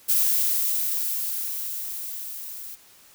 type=noise with level ramp; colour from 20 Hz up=violet; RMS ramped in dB=-20 to -38 dBFS; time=0.08-2.76 s; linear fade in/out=20 ms; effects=white hiss -53 dBFS RMS until 3.14 s